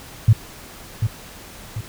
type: tone with echo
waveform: sine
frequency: 110 Hz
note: A2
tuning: in tune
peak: -7 dBFS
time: 0.28-0.33 s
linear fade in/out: 5 ms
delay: 740 ms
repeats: 2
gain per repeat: -8 dB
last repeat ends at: 1.81 s
effects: pink hiss -40 dBFS RMS until 1.88 s